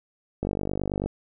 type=click train; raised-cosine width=2 ms; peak=-14 dBFS; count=32; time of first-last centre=0.43-1.06 s; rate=49.2 Hz; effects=none